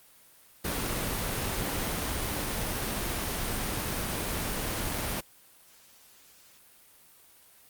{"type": "noise", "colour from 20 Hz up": "pink", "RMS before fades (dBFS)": -31, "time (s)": [0.64, 5.21], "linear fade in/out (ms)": 10, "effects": ["white hiss -57 dBFS RMS until 7.69 s", "Opus 32 kbps"]}